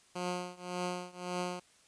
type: tone with tremolo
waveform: 10% pulse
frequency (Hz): 179.2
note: F3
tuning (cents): +45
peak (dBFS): -24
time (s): 0.15-1.6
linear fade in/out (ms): 10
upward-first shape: triangle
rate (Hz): 1.8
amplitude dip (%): 95
effects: white hiss -64 dBFS RMS until 1.87 s + resampled to 22050 Hz